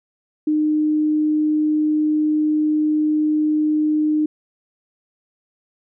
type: tone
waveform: sine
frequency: 305.3 Hz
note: D#4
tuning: 33 cents flat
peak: -15 dBFS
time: 0.47-4.26 s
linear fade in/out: 5 ms
effects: none